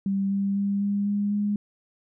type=tone with pitch steps; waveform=sine; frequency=196 / 197.93 / 199.89 / 201.9 / 203.9 / 205.9 Hz; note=G3 / G3 / G3 / G#3 / G#3 / G#3; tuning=0 / +17 / +34 / -49 / -32 / -15 cents; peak=-22 dBFS; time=0.06-1.56 s; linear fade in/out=2 ms; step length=250 ms; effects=none